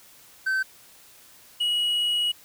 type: tone pair in turn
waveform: triangle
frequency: 1541 / 2909 Hz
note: G6 / F#7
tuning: -30 / -30 cents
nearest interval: major seventh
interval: 1100 cents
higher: second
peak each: -20 dBFS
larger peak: neither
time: 0.46-0.63 / 1.6-2.32 s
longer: second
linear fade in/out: 10 ms
effects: white hiss -52 dBFS RMS until 2.44 s